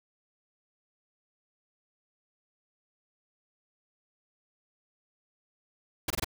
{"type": "noise bursts", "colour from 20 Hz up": "pink", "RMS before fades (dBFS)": -30, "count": 4, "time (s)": [6.08, 6.245], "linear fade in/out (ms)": 5, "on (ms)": 24, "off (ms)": 23, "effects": []}